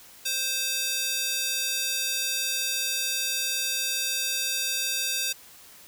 square tone with high-pass filter, 523.3 Hz, C5, in tune, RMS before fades -28 dBFS, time 0.25-5.33 s, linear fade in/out 10 ms, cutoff 3700 Hz, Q 0.98, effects white hiss -50 dBFS RMS until 5.87 s

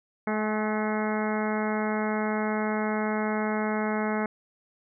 harmonic tone with a mistuned harmonic, 214.7 Hz, A3, 42 cents flat, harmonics 1 / 2 / 3 / 4 / 5 / 6 / 7 / 8 / 9 / 10, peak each -28 / -32 / -34 / -34 / -39 / -38 / -38 / -41 / -42 / -39 dBFS, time 0.27-4.26 s, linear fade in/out 2 ms, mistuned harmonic 4, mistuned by -21 cents, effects none

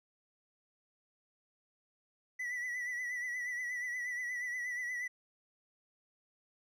triangle tone with vibrato, 1966 Hz, B6, 8 cents flat, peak -34 dBFS, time 2.39-5.08 s, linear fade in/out 10 ms, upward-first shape triangle, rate 8.4 Hz, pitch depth 57 cents each way, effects none

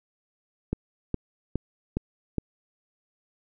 click train, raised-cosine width 3 ms, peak -13 dBFS, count 5, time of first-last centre 0.73-2.383 s, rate 2.42 Hz, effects none

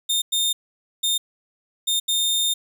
sawtooth tone bursts at uneven times, 3639 Hz, A#7, 42 cents flat, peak -16 dBFS, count 5, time 0.09-0.22 / 0.32-0.53 / 1.03-1.18 / 1.87-2 / 2.08-2.54 s, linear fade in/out 10 ms, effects none

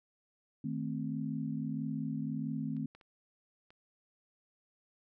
sine chord, A diminished, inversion second, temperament equal, 155.56 / 220 / 261.6 Hz, Eb3 / A3 / C4, 0 / 0 / 0 cents, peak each -38 dBFS, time 0.64-2.86 s, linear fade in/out 5 ms
clicks, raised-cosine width 0.3 ms, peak -47 / -40 / -44 / -43 dBFS, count 4, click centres 2.767 / 2.95 / 3.012 / 3.705 s
effects none

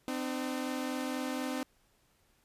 sawtooth tone pair together, 257.6 / 301.7 Hz, C4 / D4, -27 / +47 cents, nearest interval minor third, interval 274 cents, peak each -31 / -34 dBFS, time 0.08-1.63 s, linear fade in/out 0 ms, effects pink hiss -70 dBFS RMS until 2.44 s + resampled to 32000 Hz

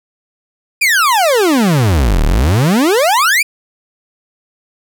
40% pulse exponential two-way sweep, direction down then up, 2489 to 34.65 to 2489 Hz, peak -8 dBFS, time 0.81-3.43 s, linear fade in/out 10 ms, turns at 2.24 s, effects none

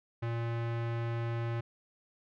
square tone with low-pass filter, 116.54 Hz, A#2, in tune, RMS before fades -34 dBFS, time 0.22-1.61 s, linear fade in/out 10 ms, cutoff 2300 Hz, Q 1, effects none

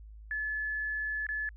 sine tone with dropouts, 1722 Hz, A6, 38 cents flat, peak -31 dBFS, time 0.31-1.49 s, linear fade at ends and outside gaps 1 ms, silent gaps 1.267-1.289 s, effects added 53 Hz sine -46 dBFS peak until 1.56 s

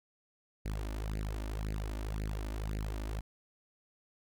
sawtooth tone with flanger, 52.6 Hz, G#1, 23 cents sharp, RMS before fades -37 dBFS, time 0.65-3.21 s, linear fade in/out 10 ms, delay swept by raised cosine 0.43 to 3.43 ms, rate 1.9 Hz, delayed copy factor +0.85, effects none

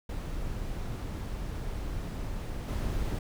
brown noise with level steps, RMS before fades -35 / -31 dBFS, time 0.09-3.19 s, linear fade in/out 5 ms, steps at 2.68 s, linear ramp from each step 10 ms, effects none

